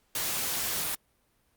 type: noise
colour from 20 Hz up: white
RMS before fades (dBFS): -31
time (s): 0.15-0.95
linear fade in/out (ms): 2
effects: pink hiss -70 dBFS RMS until 1.56 s + Opus 48 kbps